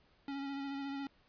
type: tone with vibrato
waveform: square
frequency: 277.2 Hz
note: C#4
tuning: in tune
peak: -39 dBFS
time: 0.28-1.07 s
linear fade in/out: 2 ms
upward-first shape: sine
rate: 14 Hz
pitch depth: 22 cents each way
effects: pink hiss -69 dBFS RMS until 1.28 s + resampled to 11025 Hz